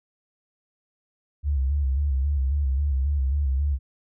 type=tone with vibrato; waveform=sine; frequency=69.3 Hz; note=C#2; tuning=in tune; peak=-20 dBFS; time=1.43-3.79 s; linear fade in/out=50 ms; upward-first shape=square; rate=3.7 Hz; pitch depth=76 cents each way; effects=none